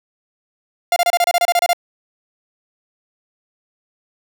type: tone bursts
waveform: 45% pulse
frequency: 698.5 Hz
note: F5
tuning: in tune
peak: -12 dBFS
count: 12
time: 0.92-1.732 s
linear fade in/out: 2 ms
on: 42 ms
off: 28 ms
effects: none